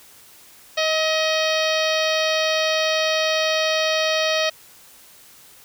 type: harmonic tone with a mistuned harmonic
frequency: 630 Hz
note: D#5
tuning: 21 cents sharp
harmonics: 1 / 2 / 3 / 4 / 5 / 6 / 7 / 8 / 9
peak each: -21 / -29 / -27 / -27 / -28 / -29 / -30 / -33 / -32 dBFS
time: 0.77-4.5 s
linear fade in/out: 10 ms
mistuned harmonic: 2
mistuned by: +19 cents
effects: white hiss -48 dBFS RMS until 5.64 s